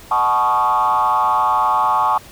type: tone with frequency modulation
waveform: sine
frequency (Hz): 987.8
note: B5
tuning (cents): 0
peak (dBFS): -12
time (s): 0.11-2.18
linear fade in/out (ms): 5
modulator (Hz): 120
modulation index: 1.9
effects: tanh soft clip ceiling -8 dBFS + pink hiss -41 dBFS RMS until 2.31 s